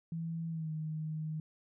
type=tone with pitch glide; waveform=sine; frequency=164.81 to 156.01 Hz; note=E3 to D#3; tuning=0 to +5 cents; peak=-35 dBFS; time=0.12-1.4 s; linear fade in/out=2 ms; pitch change=-95 cents; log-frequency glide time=0.49-0.71 s; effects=none